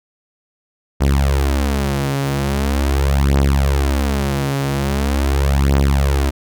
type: beating tone pair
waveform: sawtooth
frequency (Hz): 68.9 / 69.32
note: C#2 / C#2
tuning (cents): -10 / +1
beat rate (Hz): 0.42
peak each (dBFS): -13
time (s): 1-6.31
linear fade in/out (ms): 20
effects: none